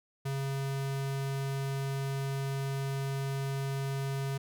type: tone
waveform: square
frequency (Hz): 136.8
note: C#3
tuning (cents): -23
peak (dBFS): -32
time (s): 0.25-4.38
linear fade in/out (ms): 10
effects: none